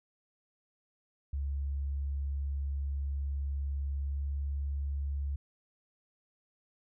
sine tone with pitch glide, 69.8 to 70.33 Hz, C#2 to C#2, +13 to +26 cents, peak -31 dBFS, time 1.33-5.36 s, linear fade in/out 5 ms, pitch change +13 cents, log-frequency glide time 4.07-4.23 s, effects none

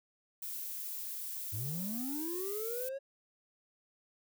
violet noise, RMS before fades -41 dBFS, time 0.42-2.89 s, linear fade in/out 5 ms
triangle linear sweep, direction up, 93.1 to 554.4 Hz, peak -35 dBFS, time 1.52-2.99 s, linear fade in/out 20 ms
effects none

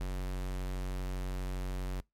square tone, 46.25 Hz, F#1, in tune, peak -34 dBFS, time 0-2.01 s, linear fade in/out 10 ms, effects noise-tail reverb RT60 0.2 s tail -25 dB re dry + MP3 64 kbps

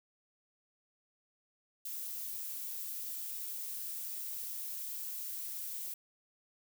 violet noise, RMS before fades -41 dBFS, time 1.85-5.94 s, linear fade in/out 5 ms, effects none

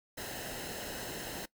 pink noise with comb filter, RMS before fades -41 dBFS, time 0.17-1.46 s, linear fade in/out 10 ms, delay 0.86 ms, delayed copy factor -0.6, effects noise-tail reverb RT60 0.1 s tail -20 dB re dry

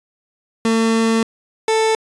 30% pulse tone pair in turn, 225.7 / 442.1 Hz, A3 / A4, +44 / +8 cents, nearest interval octave, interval 1164 cents, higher second, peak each -11 dBFS, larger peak neither, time 0.65-1.23 / 1.68-1.95 s, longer first, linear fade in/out 2 ms, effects resampled to 22050 Hz

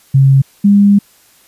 sine tone pair in turn, 135.6 / 202 Hz, C#3 / G#3, -38 / -48 cents, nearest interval perfect fifth, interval 690 cents, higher second, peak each -4 dBFS, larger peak neither, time 0.14-0.42 / 0.64-0.99 s, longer second, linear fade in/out 10 ms, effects white hiss -48 dBFS RMS until 1.47 s + resampled to 32000 Hz

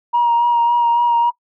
sine tone with vibrato, 947 Hz, A#5, 27 cents sharp, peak -10 dBFS, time 0.13-1.31 s, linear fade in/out 20 ms, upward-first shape sine, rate 3.6 Hz, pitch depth 19 cents each way, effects noise-tail reverb RT60 0.1 s tail -22 dB re dry + tanh soft clip ceiling -8 dBFS

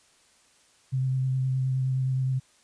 sine tone with vibrato, 130.81 Hz, C3, in tune, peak -23 dBFS, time 0.92-2.4 s, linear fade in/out 20 ms, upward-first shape sine, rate 9.6 Hz, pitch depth 16 cents each way, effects white hiss -61 dBFS RMS until 2.63 s + resampled to 22050 Hz

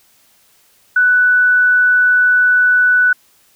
sine tone, 1487 Hz, F#6, 8 cents sharp, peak -8 dBFS, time 0.96-3.13 s, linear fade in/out 5 ms, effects white hiss -53 dBFS RMS until 3.55 s

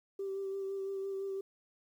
sine tone with vibrato, 390 Hz, G4, 9 cents flat, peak -34 dBFS, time 0.19-1.41 s, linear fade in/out 5 ms, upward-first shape sine, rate 5.9 Hz, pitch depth 18 cents each way, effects tanh soft clip ceiling -31 dBFS + 11-bit

